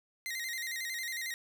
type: tone with vibrato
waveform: sawtooth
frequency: 1975.5 Hz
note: B6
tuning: in tune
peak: -32 dBFS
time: 0.26-1.34 s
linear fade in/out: 0 ms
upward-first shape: square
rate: 11 Hz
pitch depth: 83 cents each way
effects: 10-bit